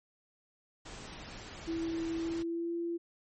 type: noise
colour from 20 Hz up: pink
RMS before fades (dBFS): -46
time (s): 0.85-2.43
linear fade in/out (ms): 10
type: tone with pitch glide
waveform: sine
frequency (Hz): 329.6 to 340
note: E4 to F4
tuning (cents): 0 to -46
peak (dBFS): -32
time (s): 1.67-2.98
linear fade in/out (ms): 20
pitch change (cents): +54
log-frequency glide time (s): 2.18-2.74
effects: MP3 32 kbps